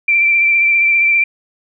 sine tone with vibrato, 2349 Hz, D7, in tune, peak -9 dBFS, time 0.08-1.24 s, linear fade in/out 5 ms, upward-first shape triangle, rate 15 Hz, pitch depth 27 cents each way, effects none

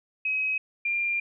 sine tone pair in turn, 2542 / 2392 Hz, D#7 / D7, +36 / +31 cents, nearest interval minor second, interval 105 cents, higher first, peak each -24 dBFS, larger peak neither, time 0.25-0.58 / 0.85-1.2 s, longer second, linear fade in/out 5 ms, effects none

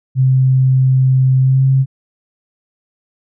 sine tone with pitch glide, 130.81 to 133.56 Hz, C3 to C3, 0 to +36 cents, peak -8 dBFS, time 0.15-1.86 s, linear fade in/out 50 ms, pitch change +36 cents, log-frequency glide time 1.4-1.64 s, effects none

